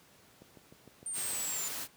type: click train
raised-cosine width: 2 ms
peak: -38 dBFS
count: 7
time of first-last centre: 0.42-1.333 s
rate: 6.57 Hz
type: linear sweep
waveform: sine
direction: down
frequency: 8920 to 7040 Hz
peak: -35 dBFS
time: 1.06-1.68 s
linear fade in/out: 2 ms
type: noise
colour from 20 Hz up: white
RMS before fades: -39 dBFS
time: 1.13-1.88 s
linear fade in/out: 50 ms
effects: pink hiss -61 dBFS RMS until 1.96 s + high-pass 100 Hz 12 dB/octave